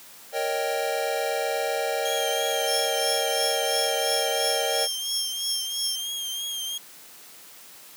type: chord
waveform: square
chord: Eb dominant seventh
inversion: second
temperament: equal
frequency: 466.2 / 554.4 / 622.3 / 784 Hz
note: Bb4 / Db5 / Eb5 / G5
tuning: 0 / 0 / 0 / 0 cents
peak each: -31 dBFS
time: 0.32-4.88 s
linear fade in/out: 50 ms
type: tone with vibrato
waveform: sawtooth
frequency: 3219 Hz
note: G7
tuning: 45 cents sharp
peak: -26 dBFS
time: 2.05-6.78 s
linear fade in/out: 5 ms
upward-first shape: triangle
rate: 3 Hz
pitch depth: 48 cents each way
type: tone with tremolo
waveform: sawtooth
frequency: 5380 Hz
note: E8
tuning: 34 cents sharp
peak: -22 dBFS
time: 2.67-5.96 s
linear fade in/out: 10 ms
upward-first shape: triangle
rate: 2.9 Hz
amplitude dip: 100%
effects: white hiss -47 dBFS RMS until 7.96 s + high-pass 150 Hz 12 dB/octave

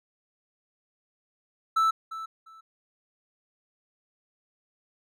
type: tone with echo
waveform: triangle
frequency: 1318.5 Hz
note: E6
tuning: in tune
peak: -18 dBFS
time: 1.76-1.91 s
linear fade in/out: 10 ms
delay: 350 ms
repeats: 2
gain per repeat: -14 dB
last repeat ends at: 2.61 s
effects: none

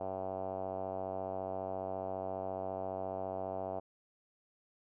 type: tone with low-pass filter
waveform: 5% pulse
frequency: 94.6 Hz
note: F#2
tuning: 39 cents sharp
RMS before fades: -39 dBFS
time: 0-3.8 s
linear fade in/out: 10 ms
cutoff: 690 Hz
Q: 4.2
effects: none

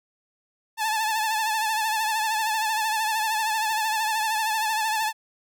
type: tone with vibrato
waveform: sawtooth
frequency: 873 Hz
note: A5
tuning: 14 cents flat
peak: -19 dBFS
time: 0.77-5.13 s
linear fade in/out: 50 ms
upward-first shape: triangle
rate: 13 Hz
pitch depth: 68 cents each way
effects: none

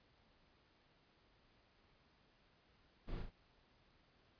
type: noise with echo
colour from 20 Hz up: brown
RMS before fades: -44 dBFS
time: 3.07-3.23 s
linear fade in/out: 20 ms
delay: 37 ms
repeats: 2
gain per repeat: -4 dB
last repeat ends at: 3.304 s
effects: pink hiss -72 dBFS RMS until 4.39 s + resampled to 11025 Hz

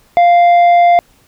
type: tone with tanh clipping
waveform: triangle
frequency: 697 Hz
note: F5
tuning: 4 cents flat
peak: -6 dBFS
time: 0.17-0.99 s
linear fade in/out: 0 ms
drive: 10 dB
effects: pink hiss -51 dBFS RMS until 1.27 s

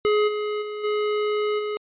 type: tone with level steps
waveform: square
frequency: 420.8 Hz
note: G#4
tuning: 23 cents sharp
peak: -18 / -25 / -30 / -22 / -26 dBFS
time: 0.05-1.77 s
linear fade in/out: 0 ms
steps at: 0.27 / 0.61 / 0.83 / 1.58 s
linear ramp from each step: 20 ms
effects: resampled to 8000 Hz

